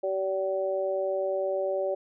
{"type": "harmonic tone", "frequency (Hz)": 191.2, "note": "G3", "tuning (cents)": -43, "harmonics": [2, 3, 4], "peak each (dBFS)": [-31, -27, -38], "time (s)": [0.03, 1.95], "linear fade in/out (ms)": 10, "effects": []}